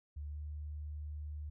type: tone with pitch glide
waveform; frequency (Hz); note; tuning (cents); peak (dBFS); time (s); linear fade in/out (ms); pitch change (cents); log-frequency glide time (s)
sine; 73.42 to 74.96; D2 to D2; 0 to +36; -40; 0.16-1.5; 10; +36; 0.27-0.43
effects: none